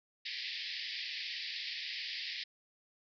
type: band-pass noise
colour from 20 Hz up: white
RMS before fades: -41 dBFS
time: 0.25-2.44 s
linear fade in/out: 10 ms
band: 1800 to 5100 Hz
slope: 96 dB/octave
effects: none